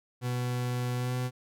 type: tone with pitch glide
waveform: 40% pulse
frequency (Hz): 123.7 to 125.64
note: B2 to B2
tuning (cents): +3 to +30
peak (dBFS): -28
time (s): 0.21-1.31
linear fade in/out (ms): 50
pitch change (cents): +27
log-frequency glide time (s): 0.96-1.14
effects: none